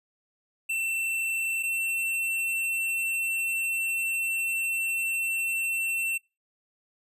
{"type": "tone pair in turn", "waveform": "square", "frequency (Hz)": [2687, 2698], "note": ["E7", "E7"], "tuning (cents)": [33, 40], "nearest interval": "unison", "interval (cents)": 7, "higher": "second", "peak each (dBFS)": -27, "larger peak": "neither", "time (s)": [[0.69, 1.63], [1.63, 6.18]], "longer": "second", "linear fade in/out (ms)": 10, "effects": ["noise-tail reverb RT60 0.3 s tail -26 dB re dry", "resampled to 32000 Hz"]}